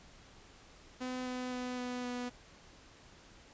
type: tone with pitch steps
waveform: sawtooth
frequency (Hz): 253.7 / 251.8 / 249.9 / 248 / 246.2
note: B3 / B3 / B3 / B3 / B3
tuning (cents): +47 / +34 / +21 / +7 / -5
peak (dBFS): -33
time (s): 1-2.3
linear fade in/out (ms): 20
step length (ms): 260
effects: pink hiss -58 dBFS RMS until 3.53 s + resampled to 16000 Hz